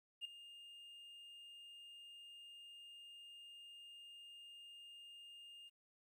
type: tone with ADSR envelope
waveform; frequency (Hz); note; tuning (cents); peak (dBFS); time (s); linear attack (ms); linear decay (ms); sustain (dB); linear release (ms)
triangle; 2822; F7; +17; -37; 0.21-5.7; 38; 8; -16; 26
effects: tanh soft clip ceiling -38 dBFS + 13-bit